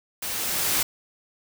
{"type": "noise with level ramp", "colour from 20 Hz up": "white", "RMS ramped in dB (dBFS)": [-31, -22], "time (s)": [0.22, 0.83], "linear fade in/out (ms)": 5, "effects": []}